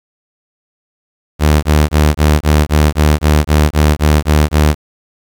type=tone bursts; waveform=sawtooth; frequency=75.5 Hz; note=D2; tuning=48 cents sharp; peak=-3 dBFS; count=13; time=1.39-4.75 s; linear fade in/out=50 ms; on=240 ms; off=20 ms; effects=7-bit